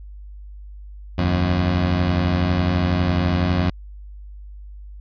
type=beating tone pair; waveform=20% pulse; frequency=77.9 / 89.9 Hz; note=D#2 / F#2; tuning=+3 / -49 cents; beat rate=12 Hz; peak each=-20 / -13 dBFS; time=1.18-3.7 s; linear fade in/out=5 ms; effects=added 50 Hz sine -35 dBFS peak until 5 s + resampled to 11025 Hz